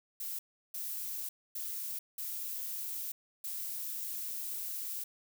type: noise bursts at uneven times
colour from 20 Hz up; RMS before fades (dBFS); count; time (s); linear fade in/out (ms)
violet; -39; 5; 0.2-0.39 / 0.74-1.29 / 1.55-1.99 / 2.18-3.12 / 3.44-5.04; 5
effects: none